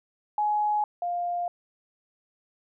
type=tone pair in turn; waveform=sine; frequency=840 / 701.5 Hz; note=G#5 / F5; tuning=+19 / +8 cents; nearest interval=minor third; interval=311 cents; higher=first; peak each=-22 / -26 dBFS; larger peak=first; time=0.38-0.84 / 1.02-1.48 s; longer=neither; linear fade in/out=2 ms; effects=none